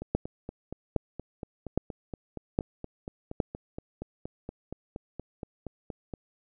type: two click trains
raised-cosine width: 2 ms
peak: -11 / -23 dBFS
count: 5 / 27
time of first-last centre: 0.15-3.402 / 0.02-6.138 s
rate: 1.23 / 4.25 Hz
effects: none